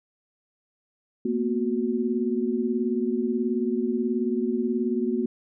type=tone cluster; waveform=sine; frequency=227.7 / 246.2 / 367.4 Hz; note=A#3 / B3 / F#4; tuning=-40 / -5 / -12 cents; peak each=-27 dBFS; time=1.25-5.26 s; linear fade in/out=5 ms; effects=none